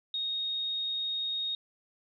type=tone; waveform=sine; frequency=3729 Hz; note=A#7; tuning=in tune; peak=-30 dBFS; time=0.14-1.55 s; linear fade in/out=2 ms; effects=none